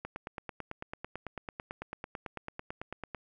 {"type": "click train", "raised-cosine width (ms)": 0.5, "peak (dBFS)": -23, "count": 29, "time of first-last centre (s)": [0.05, 3.147], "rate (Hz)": 9.04, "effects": []}